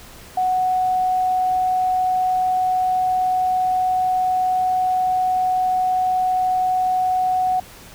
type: tone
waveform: sine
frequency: 740 Hz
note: F#5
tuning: in tune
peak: -16 dBFS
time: 0.37-7.6 s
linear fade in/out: 5 ms
effects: pink hiss -42 dBFS RMS until 7.94 s